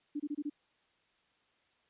sine tone bursts, 293.8 Hz, D4, 1 cent sharp, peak -33 dBFS, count 5, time 0.15-0.499 s, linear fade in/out 10 ms, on 49 ms, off 26 ms, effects white hiss -72 dBFS RMS until 1.89 s + resampled to 8000 Hz

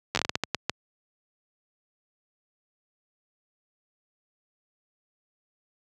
slowing click train, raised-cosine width 0.2 ms, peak -7 dBFS, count 11, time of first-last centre 0.15-0.696 s, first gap 10 ms, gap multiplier 1.35, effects high-pass 80 Hz 12 dB/octave

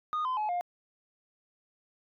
sine tone with pitch steps, 1232 / 1024.1 / 851.3 / 707.6 Hz, D#6 / C6 / G#5 / F5, -17 / -37 / +43 / +23 cents, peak -26 dBFS, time 0.13-0.61 s, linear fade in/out 0 ms, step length 120 ms, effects tanh soft clip ceiling -27 dBFS

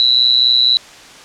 sine tone with amplitude modulation, 3951 Hz, B7, in tune, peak -4 dBFS, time 0-0.77 s, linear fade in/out 0 ms, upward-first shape sine, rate 124 Hz, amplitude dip 95%, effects white hiss -38 dBFS RMS until 1.24 s + low-pass 6000 Hz 12 dB/octave

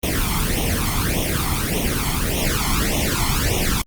pink noise with flanger, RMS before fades -20 dBFS, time 0.03-3.82 s, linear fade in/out 5 ms, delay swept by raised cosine 0.32 to 0.95 ms, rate 1.7 Hz, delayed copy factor +1, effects Opus 24 kbps

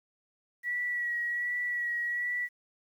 sine tone with vibrato, 1932 Hz, B6, 39 cents flat, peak -29 dBFS, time 0.63-2.49 s, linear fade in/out 50 ms, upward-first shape sine, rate 1.3 Hz, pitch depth 23 cents each way, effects 10-bit

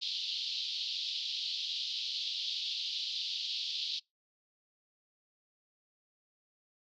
white band-pass noise, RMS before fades -37 dBFS, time 0.01-4 s, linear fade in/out 20 ms, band 3100 to 4600 Hz, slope 48 dB/octave, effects noise-tail reverb RT60 0.2 s tail -26 dB re dry

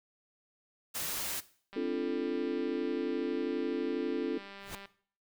white noise, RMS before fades -36 dBFS, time 0.94-1.41 s, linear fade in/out 20 ms
click train, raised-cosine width 0.3 ms, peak -32 dBFS, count 620, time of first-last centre 1.73-4.856 s, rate 198 Hz
sine chord, D minor seventh, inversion third, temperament equal with one note detuned, 261.6 / 293.7 / 344 / 440 Hz, C4 / D4 / F4 / A4, 0 / 0 / -26 / 0 cents, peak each -36 / -36 / -36 / -35 dBFS, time 1.76-4.38 s, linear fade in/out 5 ms
pink noise with exponential growth, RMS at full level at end -37 dBFS, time 4.58-4.75 s, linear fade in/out 2 ms, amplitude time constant 36 ms
effects noise-tail reverb RT60 0.5 s tail -17 dB re dry

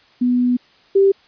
sine tone pair in turn, 246.9 / 391.9 Hz, B3 / G4, 0 / 0 cents, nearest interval minor sixth, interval 800 cents, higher second, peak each -13 / -9 dBFS, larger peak second, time 0.21-0.57 / 0.95-1.12 s, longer first, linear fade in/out 10 ms, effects white hiss -52 dBFS RMS until 1.27 s + resampled to 11025 Hz

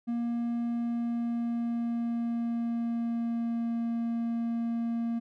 triangle tone with pitch glide, 235.7 to 232.2 Hz, A#3 to A#3, +19 to -7 cents, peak -26 dBFS, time 0.07-5.2 s, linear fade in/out 20 ms, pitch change -26 cents, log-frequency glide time 0.65-3.73 s, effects none

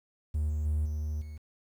triangle tone with level steps, 76 Hz, D#2, 40 cents flat, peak -24 / -26 / -23 / -28 / -37 dBFS, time 0.34-1.38 s, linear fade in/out 10 ms, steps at 0.49 / 0.65 / 0.85 / 1.21 s, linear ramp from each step 10 ms, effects tanh soft clip ceiling -20 dBFS + 10-bit

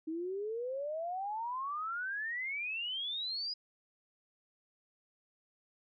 sine exponential sweep, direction up, 311.1 to 4991 Hz, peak -35 dBFS, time 0.07-3.54 s, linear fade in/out 10 ms, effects none

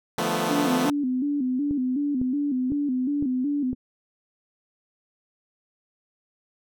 10% pulse chord, B half-diminished seventh, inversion first, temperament equal with one note detuned, 150.7 / 174.61 / 220 / 246.9 Hz, D3 / F3 / A3 / B3, +45 / 0 / 0 / 0 cents, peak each -25 / -20 / -19 / -21 dBFS, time 0.18-0.9 s, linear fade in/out 2 ms
sine tone with vibrato, 271 Hz, C#4, 39 cents flat, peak -22 dBFS, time 0.48-3.75 s, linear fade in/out 50 ms, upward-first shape square, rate 2.7 Hz, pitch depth 110 cents each way
click train, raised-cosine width 3 ms, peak -20 dBFS, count 5, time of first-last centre 1.71-3.73 s, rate 1.98 Hz
effects none

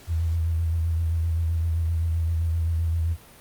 sine tone with vibrato, 82.41 Hz, E2, in tune, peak -21 dBFS, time 0.07-3.17 s, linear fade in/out 50 ms, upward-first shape sine, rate 7.7 Hz, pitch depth 38 cents each way, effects pink hiss -49 dBFS RMS until 3.4 s + Opus 48 kbps

